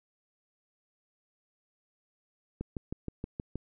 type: click train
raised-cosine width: 3 ms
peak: -22 dBFS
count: 7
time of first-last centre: 2.61-3.556 s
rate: 6.34 Hz
effects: none